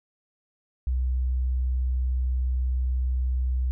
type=tone; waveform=sine; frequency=63.3 Hz; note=B1; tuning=43 cents sharp; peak=-22 dBFS; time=0.87-3.71 s; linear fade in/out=0 ms; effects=none